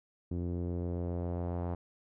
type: tone with low-pass filter sweep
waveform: sawtooth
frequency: 87.31 Hz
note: F2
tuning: in tune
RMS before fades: -35 dBFS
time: 0.31-1.75 s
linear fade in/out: 5 ms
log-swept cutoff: 320 to 830 Hz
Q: 1.6
effects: none